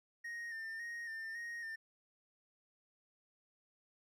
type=tone with vibrato; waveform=triangle; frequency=1834 Hz; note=A#6; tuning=29 cents flat; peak=-40 dBFS; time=0.24-1.76 s; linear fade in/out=10 ms; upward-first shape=square; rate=1.8 Hz; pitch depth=34 cents each way; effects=none